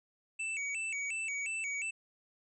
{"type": "tone with vibrato", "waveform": "square", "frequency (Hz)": 2447, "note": "D#7", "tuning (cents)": -29, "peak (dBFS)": -35, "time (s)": [0.39, 1.91], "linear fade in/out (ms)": 10, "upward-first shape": "square", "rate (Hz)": 2.8, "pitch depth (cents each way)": 140, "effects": ["resampled to 22050 Hz"]}